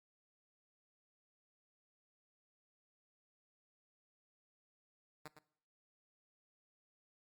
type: tone with echo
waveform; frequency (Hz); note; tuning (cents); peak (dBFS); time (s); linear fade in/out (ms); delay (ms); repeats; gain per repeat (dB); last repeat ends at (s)
5% pulse; 152.4; D#3; -36; -36; 5.25-5.28; 5; 110; 1; -9; 5.39
effects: noise-tail reverb RT60 0.7 s tail -21 dB re dry + Opus 48 kbps